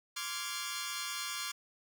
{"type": "chord", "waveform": "10% pulse", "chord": "D half-diminished seventh", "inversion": "third", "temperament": "equal with one note detuned", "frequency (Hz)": [1046.5, 1162.5, 1396.9, 1661.2], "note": ["C6", "D6", "F6", "Ab6"], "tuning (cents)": [0, -18, 0, 0], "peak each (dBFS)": [-35, -33, -34, -34], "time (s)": [0.16, 1.52], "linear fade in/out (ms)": 10, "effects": []}